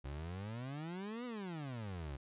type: exponential two-way sweep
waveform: 30% pulse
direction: up then down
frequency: 65.41 to 253 to 65.41 Hz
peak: -39 dBFS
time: 0.04-2.17 s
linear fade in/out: 10 ms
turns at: 1.25 s
effects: resampled to 8000 Hz